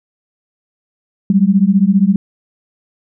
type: beating tone pair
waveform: sine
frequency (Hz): 188.3 / 203.3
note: F#3 / G#3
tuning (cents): +31 / -37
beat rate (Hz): 15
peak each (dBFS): -11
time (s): 1.3-2.16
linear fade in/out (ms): 2
effects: none